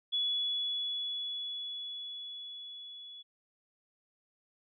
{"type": "tone with level ramp", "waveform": "sine", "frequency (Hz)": 3400, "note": "G#7", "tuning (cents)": 40, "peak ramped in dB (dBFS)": [-28, -46], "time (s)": [0.12, 3.23], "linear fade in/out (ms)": 20, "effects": []}